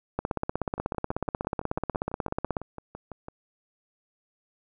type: two click trains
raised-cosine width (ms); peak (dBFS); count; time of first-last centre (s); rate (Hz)
1; -13 / -24; 40 / 16; 0.19-2.568 / 0.78-3.284; 16.4 / 5.99
effects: none